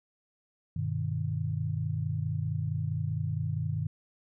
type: chord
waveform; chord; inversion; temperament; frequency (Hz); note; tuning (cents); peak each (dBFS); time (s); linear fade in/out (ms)
sine; G augmented; none; just; 98 / 122.5 / 153.12; G2 / B2 / D#3; 0 / -14 / -27; -33 / -34 / -32; 0.76-3.87; 5
effects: none